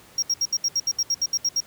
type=tone bursts; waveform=triangle; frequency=5600 Hz; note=F8; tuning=4 cents sharp; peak=-18 dBFS; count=13; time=0.18-1.605 s; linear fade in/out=5 ms; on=45 ms; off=70 ms; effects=pink hiss -50 dBFS RMS until 1.66 s + high-pass 80 Hz 12 dB/octave